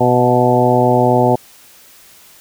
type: harmonic tone with a mistuned harmonic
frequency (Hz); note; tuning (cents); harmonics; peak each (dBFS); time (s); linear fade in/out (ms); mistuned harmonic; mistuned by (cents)
124.1; B2; +9; 1 / 2 / 3 / 4 / 5 / 6 / 7; -17 / -17 / -17 / -17 / -17 / -17 / -17; 0-1.36; 10; 6; -40
effects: white hiss -44 dBFS RMS until 2.4 s